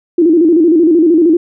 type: tone with vibrato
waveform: sine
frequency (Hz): 329.6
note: E4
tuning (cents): 0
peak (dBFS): -5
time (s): 0.18-1.37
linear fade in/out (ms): 5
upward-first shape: square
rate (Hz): 13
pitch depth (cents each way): 95
effects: none